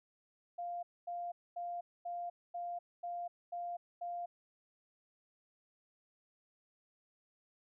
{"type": "tone bursts", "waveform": "sine", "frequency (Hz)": 698.5, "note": "F5", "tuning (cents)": 0, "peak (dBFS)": -38, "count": 8, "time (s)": [0.58, 4.26], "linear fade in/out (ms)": 10, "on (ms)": 250, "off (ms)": 240, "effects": []}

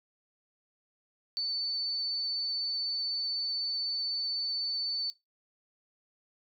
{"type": "tone", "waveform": "sine", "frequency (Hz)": 4508, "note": "C#8", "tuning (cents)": 28, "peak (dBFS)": -29, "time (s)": [1.37, 5.1], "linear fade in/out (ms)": 0, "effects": ["noise-tail reverb RT60 0.2 s tail -22 dB re dry"]}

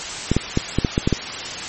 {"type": "clicks", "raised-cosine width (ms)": 3, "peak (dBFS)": -3, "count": 8, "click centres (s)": [0.316, 0.366, 0.574, 0.786, 0.848, 0.979, 1.075, 1.127], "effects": ["white hiss -28 dBFS RMS until 1.68 s", "MP3 32 kbps"]}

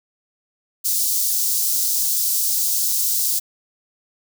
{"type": "high-pass noise", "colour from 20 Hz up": "white", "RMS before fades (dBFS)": -20, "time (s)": [0.84, 3.4], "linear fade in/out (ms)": 20, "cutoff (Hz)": 4800, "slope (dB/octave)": 24, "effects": []}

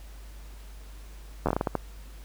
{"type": "slowing click train", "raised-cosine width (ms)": 1, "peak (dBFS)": -11, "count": 9, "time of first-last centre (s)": [1.46, 1.753], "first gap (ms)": 11, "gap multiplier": 1.33, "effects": ["added 50 Hz sine -42 dBFS peak until 2.24 s", "pink hiss -54 dBFS RMS until 2.24 s"]}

